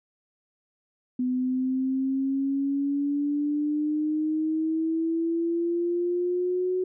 sine exponential sweep, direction up, 250.7 to 370 Hz, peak -23 dBFS, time 1.19-6.84 s, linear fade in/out 5 ms, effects none

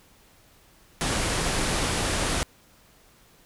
pink low-pass noise, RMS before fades -26 dBFS, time 1.01-2.43 s, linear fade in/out 0 ms, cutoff 11000 Hz, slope 96 dB/octave, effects pink hiss -57 dBFS RMS until 3.45 s

